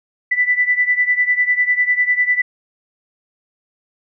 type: beating tone pair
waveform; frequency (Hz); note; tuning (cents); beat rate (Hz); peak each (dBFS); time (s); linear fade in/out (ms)
sine; 1980 / 1990; B6 / B6; +4 / +13; 10; -15 / -18; 0.31-2.42; 10
effects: none